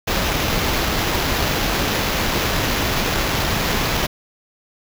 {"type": "noise with sample-and-hold", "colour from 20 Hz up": "pink", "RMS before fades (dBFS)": -20, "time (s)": [0.07, 4.07], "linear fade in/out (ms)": 10, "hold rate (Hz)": 8820, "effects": []}